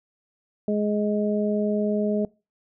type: harmonic tone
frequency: 209.1 Hz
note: G#3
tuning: 12 cents sharp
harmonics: 1 / 2 / 3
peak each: -23 / -26 / -28 dBFS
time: 0.68-2.25 s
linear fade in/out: 2 ms
effects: noise-tail reverb RT60 0.3 s tail -24 dB re dry